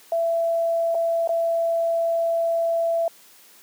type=tone with dropouts; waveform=sine; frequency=668 Hz; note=E5; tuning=23 cents sharp; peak=-19 dBFS; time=0.12-3.08 s; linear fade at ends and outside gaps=2 ms; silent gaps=0.946-0.95 / 1.275-1.291 s; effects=white hiss -51 dBFS RMS until 3.62 s + high-pass 200 Hz 12 dB/octave